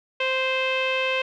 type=tone with low-pass filter; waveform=sawtooth; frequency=522 Hz; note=C5; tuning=4 cents flat; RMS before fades=-24 dBFS; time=0.2-1.22 s; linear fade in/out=5 ms; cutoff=2800 Hz; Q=6; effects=none